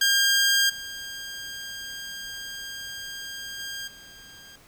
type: tone with level steps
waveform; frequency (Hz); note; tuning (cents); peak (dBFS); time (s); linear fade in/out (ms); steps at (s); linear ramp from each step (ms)
15% pulse; 1606; G6; +41; -12 / -28 / -26 / -39; 0.01-4.56; 5; 0.69 / 3.59 / 3.87; 10
effects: pink hiss -54 dBFS RMS until 4.67 s